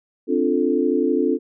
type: chord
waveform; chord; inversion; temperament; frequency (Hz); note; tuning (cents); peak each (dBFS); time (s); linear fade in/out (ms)
sine; D minor seventh; third; equal; 261.6 / 293.7 / 349.2 / 440; C4 / D4 / F4 / A4; 0 / 0 / 0 / 0; -22; 0.27-1.39; 50
effects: none